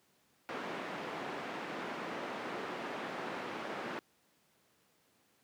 pink band-pass noise, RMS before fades -41 dBFS, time 0.49-3.99 s, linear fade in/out 0 ms, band 240 to 2100 Hz, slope 12 dB/octave, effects pink hiss -71 dBFS RMS until 5.43 s + high-pass 150 Hz 12 dB/octave

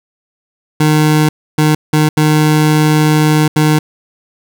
25% pulse tone bursts at uneven times, 153.2 Hz, D#3, 27 cents flat, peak -4 dBFS, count 5, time 0.8-1.29 / 1.58-1.75 / 1.93-2.09 / 2.17-3.48 / 3.56-3.79 s, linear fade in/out 5 ms, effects none

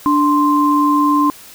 sine tone pair together, 293.7 / 1045.8 Hz, D4 / C6, 0 / -1 cents, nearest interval octave + minor seventh, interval 2199 cents, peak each -13 dBFS, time 0.06-1.3 s, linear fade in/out 0 ms, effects white hiss -39 dBFS RMS until 1.54 s

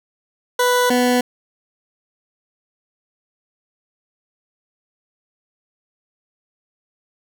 20% pulse tone pair in turn, 493.9 / 247.5 Hz, B4 / B3, 0 / +4 cents, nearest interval octave, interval 1196 cents, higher first, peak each -9 dBFS, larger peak neither, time 0.59-0.9 / 0.9-1.21 s, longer neither, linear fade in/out 5 ms, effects none

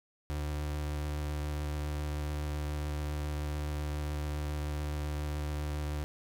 35% pulse tone with vibrato, 74.4 Hz, D2, 23 cents sharp, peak -31 dBFS, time 0.3-6.04 s, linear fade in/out 0 ms, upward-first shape sine, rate 16 Hz, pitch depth 11 cents each way, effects 12-bit

